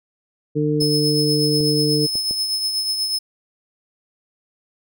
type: harmonic tone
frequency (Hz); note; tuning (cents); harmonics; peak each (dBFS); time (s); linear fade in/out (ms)
149.9; D3; +36; 1 / 2 / 3; -21 / -21 / -21; 0.55-2.07; 20
type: tone with tremolo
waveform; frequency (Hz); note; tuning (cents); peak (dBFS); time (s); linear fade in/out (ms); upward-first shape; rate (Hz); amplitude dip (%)
40% pulse; 5200; E8; -24; -17; 0.8-3.19; 10; triangle; 8.2; 50
type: clicks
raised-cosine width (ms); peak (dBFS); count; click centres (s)
2; -20; 4; 0.821 / 1.606 / 2.155 / 2.31
effects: none